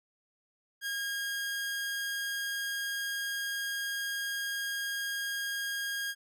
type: tone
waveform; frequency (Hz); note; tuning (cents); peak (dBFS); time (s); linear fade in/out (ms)
sawtooth; 1627; G#6; -36; -29; 0.81-6.15; 50
effects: none